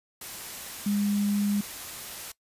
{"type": "tone in noise", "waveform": "sine", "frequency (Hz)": 204.1, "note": "G#3", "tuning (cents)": -30, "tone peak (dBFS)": -23, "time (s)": [0.86, 1.61], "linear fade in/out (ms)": 5, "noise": "white", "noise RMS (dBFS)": -39, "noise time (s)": [0.21, 2.32], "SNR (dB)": 13, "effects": ["noise-tail reverb RT60 0.1 s tail -20 dB re dry", "resampled to 32000 Hz"]}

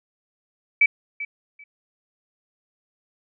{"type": "tone with echo", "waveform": "sine", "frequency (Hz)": 2300, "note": "D7", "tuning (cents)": -37, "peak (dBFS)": -12, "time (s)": [0.81, 0.86], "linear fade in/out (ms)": 5, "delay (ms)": 390, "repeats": 2, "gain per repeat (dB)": -15, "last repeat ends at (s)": 1.64, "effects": []}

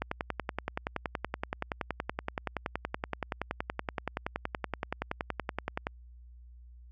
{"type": "click train", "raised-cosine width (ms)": 0.5, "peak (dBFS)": -16, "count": 63, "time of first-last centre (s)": [0.02, 5.869], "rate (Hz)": 10.6, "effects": ["added 60 Hz sine -49 dBFS peak until 6.91 s"]}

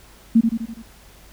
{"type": "tone with echo", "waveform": "sine", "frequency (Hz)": 227.8, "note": "A#3", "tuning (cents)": -40, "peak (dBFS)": -9, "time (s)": [0.35, 0.41], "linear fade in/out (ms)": 10, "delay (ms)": 83, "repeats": 5, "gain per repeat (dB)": -5, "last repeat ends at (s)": 0.825, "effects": ["added 50 Hz sine -49 dBFS peak until 1.32 s", "pink hiss -49 dBFS RMS until 1.32 s"]}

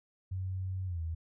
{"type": "tone with pitch glide", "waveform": "sine", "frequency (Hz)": [93.7, 81.57], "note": ["F#2", "E2"], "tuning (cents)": [22, -18], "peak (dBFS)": -33, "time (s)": [0.31, 1.15], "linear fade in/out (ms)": 10, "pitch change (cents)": -240, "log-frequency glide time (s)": [0.86, 1.01], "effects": []}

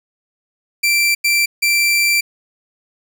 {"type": "tone bursts at uneven times", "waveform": "sawtooth", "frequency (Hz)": 2349, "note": "D7", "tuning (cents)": 0, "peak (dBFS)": -9, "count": 3, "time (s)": [[0.83, 1.15], [1.24, 1.46], [1.62, 2.21]], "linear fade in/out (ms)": 10, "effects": []}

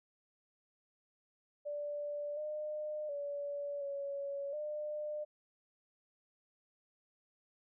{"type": "tone with pitch steps", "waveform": "sine", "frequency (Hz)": [585, 606, 573, 561, 601], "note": ["D5", "D#5", "D5", "C#5", "D5"], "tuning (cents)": [-7, -46, -43, 21, 40], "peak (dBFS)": -37, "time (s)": [1.65, 5.25], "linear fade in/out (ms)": 20, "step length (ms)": 720, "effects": []}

